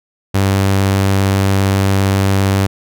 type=tone; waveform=sawtooth; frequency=97.5 Hz; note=G2; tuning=9 cents flat; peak=-7 dBFS; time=0.34-2.67 s; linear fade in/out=10 ms; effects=none